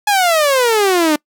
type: exponential sweep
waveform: sawtooth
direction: down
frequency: 848 to 293.7 Hz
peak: -7 dBFS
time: 0.07-1.16 s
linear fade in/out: 5 ms
effects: noise-tail reverb RT60 0.1 s tail -25 dB re dry